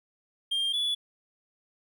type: tone pair in turn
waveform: triangle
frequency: 3200 / 3427 Hz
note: G7 / A7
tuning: +35 / -46 cents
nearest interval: minor second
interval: 119 cents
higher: second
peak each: -24 dBFS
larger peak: neither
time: 0.51-0.73 / 0.73-0.95 s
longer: neither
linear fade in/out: 10 ms
effects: none